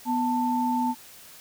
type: tone pair together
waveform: sine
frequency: 246.9 / 887 Hz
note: B3 / A5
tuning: 0 / +14 cents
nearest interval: octave + minor seventh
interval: 2214 cents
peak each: -25 dBFS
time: 0.05-0.95 s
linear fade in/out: 50 ms
effects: white hiss -48 dBFS RMS until 1.4 s